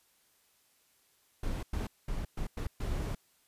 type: noise bursts at uneven times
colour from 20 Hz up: brown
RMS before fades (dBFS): -34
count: 6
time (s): 1.43-1.63 / 1.73-1.87 / 2.08-2.25 / 2.37-2.47 / 2.57-2.67 / 2.8-3.15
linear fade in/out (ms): 5
effects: white hiss -69 dBFS RMS until 3.47 s + resampled to 32000 Hz